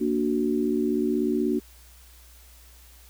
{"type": "chord", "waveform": "sine", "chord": "Bb augmented", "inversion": "none", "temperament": "equal", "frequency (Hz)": [233.1, 293.7, 370], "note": ["Bb3", "D4", "F#4"], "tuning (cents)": [0, 0, 0], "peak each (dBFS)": -26, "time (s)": [0, 1.6], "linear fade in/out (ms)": 20, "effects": ["added 60 Hz sine -50 dBFS peak until 3.09 s", "white hiss -54 dBFS RMS until 3.09 s"]}